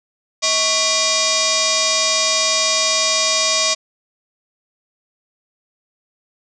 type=tone with frequency modulation; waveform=sine; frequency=638 Hz; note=D#5; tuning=43 cents sharp; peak=-14 dBFS; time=0.42-3.75 s; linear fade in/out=20 ms; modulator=876 Hz; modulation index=7.1; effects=none